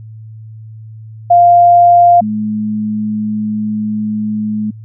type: tone pair in turn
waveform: sine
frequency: 698 / 213.2 Hz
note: F5 / G#3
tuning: -1 / +46 cents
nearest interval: octave + major sixth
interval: 2053 cents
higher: first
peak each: -3 / -14 dBFS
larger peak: first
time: 1.3-2.21 / 2.21-4.71 s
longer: second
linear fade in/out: 10 ms
effects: added 110 Hz sine -29 dBFS peak until 4.84 s